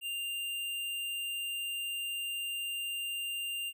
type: tone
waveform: square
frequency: 2792 Hz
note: F7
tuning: 1 cent flat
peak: -35 dBFS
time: 0.01-3.73 s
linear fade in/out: 50 ms
effects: none